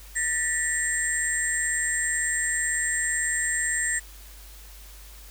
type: tone cluster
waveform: sine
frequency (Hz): 1782 / 1940 / 7410 / 8300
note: A6 / B6 / A#8 / C9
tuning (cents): +22 / -31 / -11 / -15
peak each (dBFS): -29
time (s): 0.15-4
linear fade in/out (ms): 20
effects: added 50 Hz sine -44 dBFS peak until 5.3 s + white hiss -49 dBFS RMS until 5.3 s